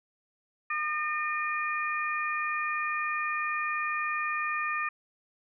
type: harmonic tone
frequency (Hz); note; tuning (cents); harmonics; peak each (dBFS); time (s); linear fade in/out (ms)
607; D#5; -43; 2 / 3 / 4; -31 / -33 / -34; 0.7-4.89; 5
effects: none